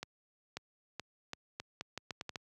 accelerating click train, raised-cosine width 0.2 ms, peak -22 dBFS, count 11, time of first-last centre 0.03-2.358 s, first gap 540 ms, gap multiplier 0.79, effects high-pass 80 Hz 12 dB/octave

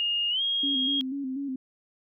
sine tone with pitch glide, 2841 to 3263 Hz, F7 to G#7, +29 to -31 cents, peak -24 dBFS, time 0-1.01 s, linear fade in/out 0 ms, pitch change +240 cents, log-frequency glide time 0.3-0.42 s
sine tone with vibrato, 270 Hz, C#4, 45 cents flat, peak -29 dBFS, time 0.63-1.56 s, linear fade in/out 5 ms, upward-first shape square, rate 4.1 Hz, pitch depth 61 cents each way
effects none

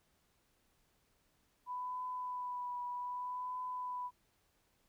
sine tone with vibrato, 992 Hz, B5, 7 cents sharp, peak -38 dBFS, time 1.66-4.11 s, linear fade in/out 50 ms, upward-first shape triangle, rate 0.64 Hz, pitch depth 24 cents each way, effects pink hiss -75 dBFS RMS until 4.88 s

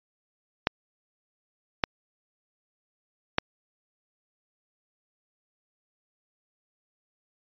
clicks, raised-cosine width 0.3 ms, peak -5 dBFS, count 3, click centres 0.671 / 1.838 / 3.384 s, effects resampled to 11025 Hz

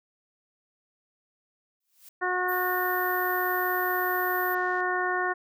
blue noise with exponential growth, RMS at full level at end -46 dBFS, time 1.8-2.09 s, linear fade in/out 5 ms, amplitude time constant 61 ms
harmonic tone, 363.8 Hz, F#4, 29 cents flat, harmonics 1 / 2 / 3 / 4 / 5, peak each -31 / -31 / -31 / -31 / -31 dBFS, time 2.21-5.34 s, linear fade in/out 20 ms
sine tone, 14080 Hz, A9, in tune, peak -34 dBFS, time 2.48-4.55 s, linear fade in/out 10 ms
click train, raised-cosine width 0.2 ms, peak -36 dBFS, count 228, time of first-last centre 2.52-4.804 s, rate 99.4 Hz
effects none

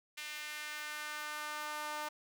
sawtooth tone with high-pass filter sweep, 300.8 Hz, D4, 42 cents sharp, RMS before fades -42 dBFS, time 0.17-2.09 s, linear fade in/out 10 ms, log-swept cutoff 2300 to 890 Hz, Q 1.7, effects none

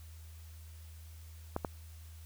clicks, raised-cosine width 1 ms, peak -19 dBFS, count 2, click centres 1.564 / 1.648 s, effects added 80 Hz sine -48 dBFS peak until 2.25 s + white hiss -61 dBFS RMS until 2.25 s

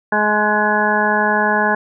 harmonic tone with a mistuned harmonic, 211 Hz, G#3, 28 cents sharp, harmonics 1 / 2 / 3 / 4 / 5 / 7 / 8, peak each -22 / -23 / -22 / -19 / -22 / -21 / -19 dBFS, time 0.12-1.75 s, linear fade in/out 5 ms, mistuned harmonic 5, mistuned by -20 cents, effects none

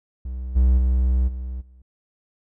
triangle tone with level steps, 63.1 Hz, B1, 38 cents sharp, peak -25 / -11 / -14 / -25 / -44 dBFS, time 0.25-1.82 s, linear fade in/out 5 ms, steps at 0.55 / 0.77 / 1.27 / 1.6 s, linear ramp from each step 20 ms, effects none

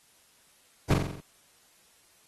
brown noise with echo, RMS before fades -20 dBFS, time 0.9-0.94 s, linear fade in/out 5 ms, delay 44 ms, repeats 6, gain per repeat -4 dB, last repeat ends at 1.204 s, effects white hiss -62 dBFS RMS until 2.27 s + AAC 32 kbps

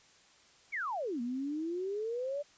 sine exponential two-way sweep, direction down then up, 2349 to 233.1 to 592 Hz, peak -33 dBFS, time 0.72-2.43 s, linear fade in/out 20 ms, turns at 1.21 s, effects white hiss -62 dBFS RMS until 2.57 s + resampled to 16000 Hz

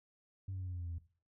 sine tone with pitch steps, 95.9 / 94.03 / 92.21 / 90.41 / 88.65 / 86.93 / 85.24 / 83.58 Hz, G2 / F#2 / F#2 / F#2 / F2 / F2 / F2 / E2, -37 / +28 / -5 / -40 / +26 / -7 / -41 / +24 cents, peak -37 dBFS, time 0.48-0.984 s, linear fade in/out 5 ms, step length 63 ms, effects noise-tail reverb RT60 0.4 s tail -17 dB re dry + tanh soft clip ceiling -36 dBFS

